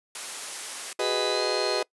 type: high-pass noise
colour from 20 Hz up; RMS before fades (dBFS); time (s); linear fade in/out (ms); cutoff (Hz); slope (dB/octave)
white; -35; 0.15-0.93; 2; 390; 12
type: chord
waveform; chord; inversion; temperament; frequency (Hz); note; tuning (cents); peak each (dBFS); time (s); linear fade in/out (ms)
35% pulse; G# minor seventh; third; just; 373.8 / 415.3 / 498.4 / 623; F#4 / G#4 / B4 / D#5; +18 / 0 / +16 / +2; -29; 0.99-1.83; 5
type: tone with pitch glide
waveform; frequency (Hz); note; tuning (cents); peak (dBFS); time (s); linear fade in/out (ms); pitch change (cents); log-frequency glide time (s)
sine; 3968 to 4187; B7 to C8; +7 to 0; -30; 1-1.83; 50; +93; 1.31-1.43
effects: noise-tail reverb RT60 0.1 s tail -23 dB re dry + resampled to 24000 Hz

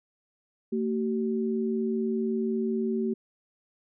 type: tone pair together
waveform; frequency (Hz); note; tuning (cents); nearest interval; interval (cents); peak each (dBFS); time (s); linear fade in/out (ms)
sine; 226 / 380.7; A3 / F#4; +47 / +49; major sixth; 902; -27 / -29; 0.72-3.14; 10
effects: none

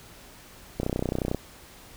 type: click train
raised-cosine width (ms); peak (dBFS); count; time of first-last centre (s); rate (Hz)
2; -13; 18; 0.8-1.347; 31.1
effects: pink hiss -49 dBFS RMS until 1.96 s

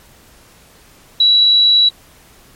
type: tone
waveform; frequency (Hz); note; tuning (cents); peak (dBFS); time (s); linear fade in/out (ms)
sine; 3916; B7; -15; -7; 1.2-1.89; 5
effects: pink hiss -46 dBFS RMS until 2.55 s + MP3 64 kbps

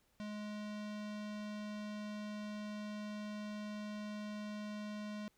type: tone with low-pass filter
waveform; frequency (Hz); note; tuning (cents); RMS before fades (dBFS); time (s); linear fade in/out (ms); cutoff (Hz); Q
square; 209.9; G#3; +19; -44; 0.2-5.28; 0; 5000; 0.97
effects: pink hiss -75 dBFS RMS until 5.37 s

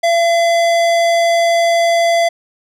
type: tone with hard clipping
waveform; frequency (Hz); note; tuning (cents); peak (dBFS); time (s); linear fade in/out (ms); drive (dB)
sine; 678; E5; +49; -12; 0.03-2.29; 10; 17
effects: none

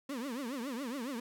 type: tone with vibrato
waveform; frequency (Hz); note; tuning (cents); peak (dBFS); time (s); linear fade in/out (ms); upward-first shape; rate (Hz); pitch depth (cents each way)
35% pulse; 255.3; C4; -42; -35; 0.09-1.2; 5; triangle; 7.2; 270
effects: none

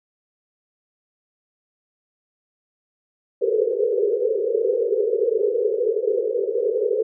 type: band-pass noise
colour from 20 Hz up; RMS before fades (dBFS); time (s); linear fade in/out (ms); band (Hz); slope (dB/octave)
pink; -21; 3.41-7.03; 10; 400 to 500; 96
effects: none

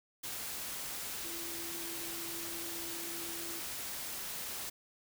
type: tone in noise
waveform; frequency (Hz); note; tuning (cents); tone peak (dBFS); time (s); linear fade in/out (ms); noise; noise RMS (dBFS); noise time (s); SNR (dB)
sine; 336.9; E4; +38; -47; 1.24-3.6; 10; white; -41; 0.23-4.7; -9
effects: none

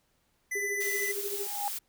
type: tone with vibrato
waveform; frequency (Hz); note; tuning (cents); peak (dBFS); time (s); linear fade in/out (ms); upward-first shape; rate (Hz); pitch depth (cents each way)
square; 2000; B6; +21; -31; 0.51-1.12; 10; triangle; 19; 16
type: tone with tremolo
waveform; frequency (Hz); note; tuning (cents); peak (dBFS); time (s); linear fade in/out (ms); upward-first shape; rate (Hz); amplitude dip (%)
sine; 403.7; G#4; -49; -31; 0.55-1.47; 5; triangle; 13; 85
type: noise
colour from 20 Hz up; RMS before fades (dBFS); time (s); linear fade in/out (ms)
blue; -36; 0.8-1.79; 10
type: tone with exponential growth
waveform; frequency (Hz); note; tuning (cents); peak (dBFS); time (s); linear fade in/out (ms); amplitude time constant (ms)
sine; 816; G#5; -31; -27; 1.26-1.68; 0; 90
effects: pink hiss -72 dBFS RMS until 1.88 s

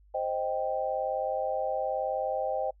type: chord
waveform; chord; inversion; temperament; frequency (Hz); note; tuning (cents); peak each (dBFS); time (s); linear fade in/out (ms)
sine; C minor; none; equal; 523.3 / 622.3 / 784; C5 / Eb5 / G5; 0 / 0 / 0; -32; 0.14-2.71; 10
effects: noise-tail reverb RT60 0.1 s tail -26 dB re dry + added 50 Hz sine -56 dBFS peak until 2.8 s

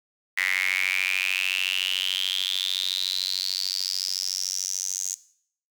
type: tone with high-pass filter sweep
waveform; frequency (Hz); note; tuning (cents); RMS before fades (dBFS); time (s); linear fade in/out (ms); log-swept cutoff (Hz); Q
sawtooth; 93.6; F#2; +20; -27; 0.37-5.15; 10; 2000 to 6600; 9.4
effects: noise-tail reverb RT60 0.6 s tail -18 dB re dry

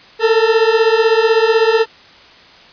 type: beating tone pair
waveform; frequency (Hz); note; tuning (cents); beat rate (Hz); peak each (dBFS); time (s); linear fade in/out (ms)
40% pulse; 440 / 456; A4 / A#4; 0 / -38; 16; -12; 0.19-1.86; 50
effects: white hiss -42 dBFS RMS until 2.72 s + resampled to 11025 Hz

